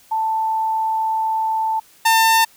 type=tone pair in turn; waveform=sine / sawtooth; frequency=884 / 899.5 Hz; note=A5 / A5; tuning=+8 / +38 cents; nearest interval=unison; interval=30 cents; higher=second; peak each=-17 / -8 dBFS; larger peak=second; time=0.11-1.8 / 2.05-2.45 s; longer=first; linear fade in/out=10 ms; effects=white hiss -51 dBFS RMS until 2.56 s